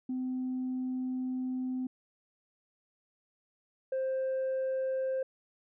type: tone pair in turn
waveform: sine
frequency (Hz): 256 / 525.8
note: C4 / C5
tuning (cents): -38 / +8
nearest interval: octave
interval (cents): 1246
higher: second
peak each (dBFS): -30 / -27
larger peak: second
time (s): 0.09-1.87 / 3.92-5.23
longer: first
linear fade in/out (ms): 5
effects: tanh soft clip ceiling -28 dBFS